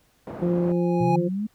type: band-pass noise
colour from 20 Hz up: pink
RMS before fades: -36 dBFS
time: 0.27-0.72 s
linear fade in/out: 2 ms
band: 150 to 790 Hz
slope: 12 dB/octave
type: tone with exponential growth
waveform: triangle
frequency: 828 Hz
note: G#5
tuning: 5 cents flat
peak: -18 dBFS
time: 0.37-1.16 s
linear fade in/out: 5 ms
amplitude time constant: 170 ms
type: harmonic tone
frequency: 174.61 Hz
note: F3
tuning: in tune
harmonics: 1 / 2 / 3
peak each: -22 / -24 / -29 dBFS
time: 0.41-1.29 s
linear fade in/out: 20 ms
type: linear sweep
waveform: sine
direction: up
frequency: 116.54 to 220 Hz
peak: -24 dBFS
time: 1-1.47 s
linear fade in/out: 10 ms
effects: pink hiss -63 dBFS RMS until 1.54 s